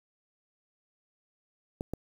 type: clicks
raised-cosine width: 2 ms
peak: -20 dBFS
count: 2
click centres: 1.809 / 1.936 s
effects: 8-bit